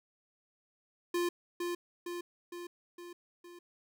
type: tone with echo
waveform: square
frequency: 349.2 Hz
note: F4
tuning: in tune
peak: -30 dBFS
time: 1.14-1.29 s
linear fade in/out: 5 ms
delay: 460 ms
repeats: 5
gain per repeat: -4 dB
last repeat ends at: 3.59 s
effects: none